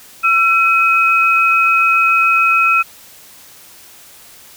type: tone pair together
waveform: sine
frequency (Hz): 1346.5 / 2533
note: E6 / D#7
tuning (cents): +36 / +30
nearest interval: major seventh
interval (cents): 1094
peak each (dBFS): -12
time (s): 0.23-2.83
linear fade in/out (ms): 20
effects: white hiss -41 dBFS RMS until 4.56 s